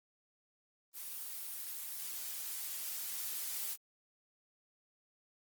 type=noise with level ramp; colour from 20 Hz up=blue; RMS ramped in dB=-44 to -39 dBFS; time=0.93-3.77 s; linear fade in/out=50 ms; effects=Opus 24 kbps